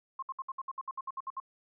sine tone bursts, 1067 Hz, C6, 34 cents sharp, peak -34 dBFS, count 13, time 0.19-1.401 s, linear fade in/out 5 ms, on 35 ms, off 63 ms, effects none

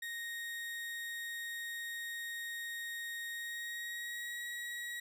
35% pulse tone with pitch glide, 1864.7 to 1910.5 Hz, A#6 to A#6, 0 to +42 cents, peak -38 dBFS, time 0.02-5 s, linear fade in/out 5 ms, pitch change +42 cents, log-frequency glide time 3.3-4.43 s, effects none

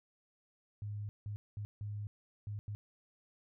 sine tone bursts at uneven times, 103.83 Hz, G#2, in tune, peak -38 dBFS, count 6, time 0.82-1.09 / 1.26-1.36 / 1.57-1.65 / 1.81-2.07 / 2.47-2.59 / 2.68-2.75 s, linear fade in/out 0 ms, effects none

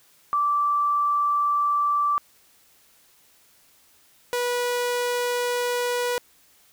sine / sawtooth tone pair in turn, 1166 / 488.1 Hz, D6 / B4, -13 / -20 cents, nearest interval octave + minor third, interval 1507 cents, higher first, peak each -19 dBFS, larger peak neither, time 0.33-2.18 / 4.33-6.18 s, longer neither, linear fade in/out 0 ms, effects white hiss -58 dBFS RMS until 6.72 s

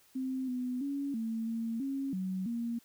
sine tone with pitch steps, 260.9 / 250.4 / 280.2 / 224.9 / 227.9 / 272.6 / 187.6 / 233.9 Hz, C4 / B3 / C#4 / A3 / A#3 / C#4 / F#3 / A#3, -5 / +24 / +19 / +38 / -39 / -29 / +24 / +6 cents, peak -32 dBFS, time 0.15-2.79 s, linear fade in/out 10 ms, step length 330 ms, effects white hiss -64 dBFS RMS until 2.84 s

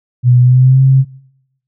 sine tone with pitch glide, 123.7 to 133.35 Hz, B2 to C3, +3 to +33 cents, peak -4 dBFS, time 0.23-1.05 s, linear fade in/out 50 ms, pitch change +130 cents, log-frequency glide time 0.4-0.82 s, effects noise-tail reverb RT60 1.0 s tail -25 dB re dry

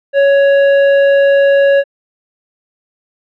sine tone with hard clipping, 557 Hz, C#5, 8 cents sharp, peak -8 dBFS, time 0.13-1.84 s, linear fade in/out 50 ms, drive 10 dB, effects low-pass 3000 Hz 12 dB/octave

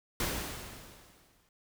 pink noise with exponential decay, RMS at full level -31 dBFS, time 0.2-1.49 s, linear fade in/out 2 ms, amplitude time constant 280 ms, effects none

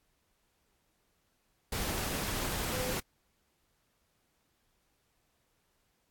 sine tone in noise, 507 Hz, B4, 45 cents sharp, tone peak -37 dBFS, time 2.72-2.93 s, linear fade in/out 5 ms, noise pink, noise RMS -35 dBFS, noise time 1.72-3 s, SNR -5 dB, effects pink hiss -75 dBFS RMS until 6.1 s + AAC 64 kbps

